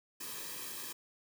white noise with comb filter, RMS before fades -43 dBFS, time 0.2-0.93 s, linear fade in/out 10 ms, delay 1.4 ms, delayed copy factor -0.8, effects none

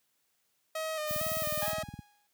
sawtooth tone with vibrato, 622.3 Hz, D#5, in tune, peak -29 dBFS, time 0.75-1.83 s, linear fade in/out 5 ms, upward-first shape square, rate 2.2 Hz, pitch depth 34 cents each way
violet noise, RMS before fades -36 dBFS, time 1.06-1.75 s, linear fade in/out 50 ms
click train, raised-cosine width 5 ms, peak -28 dBFS, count 18, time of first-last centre 1.11-1.991 s, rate 19.3 Hz
sawtooth tone with exponential decay, 827 Hz, G#5, 8 cents flat, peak -30 dBFS, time 1.62-2.27 s, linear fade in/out 1 ms, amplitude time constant 140 ms
effects white hiss -75 dBFS RMS until 2.33 s + high-pass 80 Hz 12 dB/octave

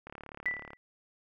click train, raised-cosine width 0.5 ms, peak -29 dBFS, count 25, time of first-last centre 0.07-0.733 s, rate 36.2 Hz
sine tone with exponential decay, 1975.5 Hz, B6, in tune, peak -25 dBFS, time 0.46-0.77 s, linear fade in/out 0 ms, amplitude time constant 66 ms
effects none

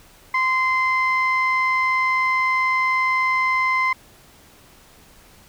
sine tone pair together, 1037 / 2074 Hz, C6 / C7, -16 / -16 cents, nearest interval octave, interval 1200 cents, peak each -18 dBFS, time 0.34-3.93 s, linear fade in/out 5 ms, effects tanh soft clip ceiling -13 dBFS + pink hiss -50 dBFS RMS until 5.48 s

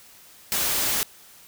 white noise, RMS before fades -24 dBFS, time 0.52-1.03 s, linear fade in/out 0 ms, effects white hiss -50 dBFS RMS until 1.47 s

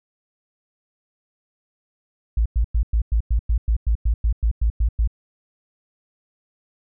sine tone bursts, 55.5 Hz, A1, 16 cents sharp, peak -15 dBFS, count 15, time 2.37-5.075 s, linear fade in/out 5 ms, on 87 ms, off 100 ms, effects none

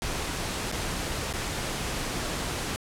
pink noise with dropouts, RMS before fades -31 dBFS, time 0.02-2.76 s, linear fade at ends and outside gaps 0 ms, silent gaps 0.716-0.724 / 1.328-1.337 s, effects low-pass 10000 Hz 12 dB/octave

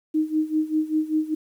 sine tone with tremolo, 311.1 Hz, D#4, in tune, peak -17 dBFS, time 0.14-1.35 s, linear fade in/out 10 ms, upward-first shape sine, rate 5.1 Hz, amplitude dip 85%, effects 9-bit

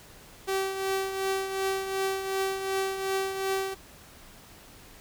sawtooth tone with tremolo, 385.6 Hz, G4, 28 cents flat, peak -21 dBFS, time 0.47-3.75 s, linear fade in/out 20 ms, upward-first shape triangle, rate 2.7 Hz, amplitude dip 60%, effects pink hiss -51 dBFS RMS until 5 s

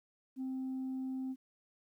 sine tone, 261.6 Hz, C4, in tune, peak -34 dBFS, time 0.36-1.36 s, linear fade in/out 50 ms, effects tanh soft clip ceiling -34 dBFS + 12-bit

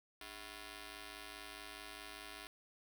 5% pulse ring-modulated tone, 349.2 Hz, F4, in tune, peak -34 dBFS, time 0.21-2.47 s, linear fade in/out 0 ms, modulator 52.4 Hz, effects 10-bit

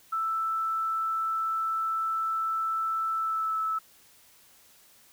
sine tone with pitch glide, 1322 to 1307.6 Hz, E6 to E6, +5 to -14 cents, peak -26 dBFS, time 0.12-3.79 s, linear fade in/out 10 ms, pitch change -19 cents, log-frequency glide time 3.17-3.58 s, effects white hiss -58 dBFS RMS until 5.12 s

